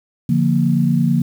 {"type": "chord", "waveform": "sine", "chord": "Bb major", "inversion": "first", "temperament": "just", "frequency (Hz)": [145.68, 174.81, 233.1], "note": ["D3", "F3", "Bb3"], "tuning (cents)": [-14, 2, 0], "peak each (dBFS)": -17, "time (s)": [0.29, 1.22], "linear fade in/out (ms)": 5, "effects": ["7-bit"]}